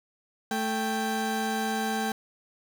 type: tone pair together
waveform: 30% pulse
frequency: 220 / 784 Hz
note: A3 / G5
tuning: 0 / 0 cents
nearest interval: octave + minor seventh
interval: 2200 cents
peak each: -27 dBFS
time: 0.51-2.12 s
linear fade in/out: 2 ms
effects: none